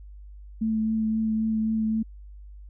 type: tone with vibrato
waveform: sine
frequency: 220 Hz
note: A3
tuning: in tune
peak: -22 dBFS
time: 0.61-2.03 s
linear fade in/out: 10 ms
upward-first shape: triangle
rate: 3.8 Hz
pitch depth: 15 cents each way
effects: added 50 Hz sine -41 dBFS peak until 2.69 s